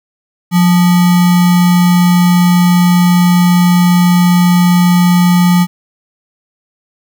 sine tone with sample-and-hold, 177.4 Hz, F3, 27 cents sharp, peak -5 dBFS, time 0.51-5.67 s, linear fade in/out 50 ms, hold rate 1050 Hz, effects none

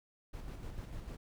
brown noise with tremolo, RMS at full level -43 dBFS, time 0.33-1.17 s, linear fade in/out 10 ms, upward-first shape square, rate 6.7 Hz, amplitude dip 35%, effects none

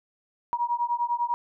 sine beating tone pair, 950 / 960 Hz, A#5 / B5, +33 / -49 cents, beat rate 10 Hz, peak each -27 dBFS, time 0.53-1.34 s, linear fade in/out 0 ms, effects none

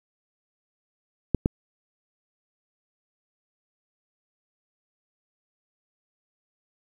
clicks, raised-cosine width 3 ms, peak -7 dBFS, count 2, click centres 1.347 / 1.459 s, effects 8-bit

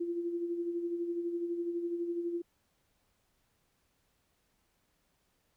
sine tone with tremolo, 343.5 Hz, F4, 29 cents flat, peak -30 dBFS, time 0-2.42 s, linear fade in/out 10 ms, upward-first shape sine, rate 12 Hz, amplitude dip 50%, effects pink hiss -75 dBFS RMS until 5.56 s

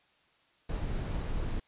brown noise, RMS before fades -33 dBFS, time 0.69-1.6 s, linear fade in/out 5 ms, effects white hiss -67 dBFS RMS until 1.67 s + resampled to 8000 Hz

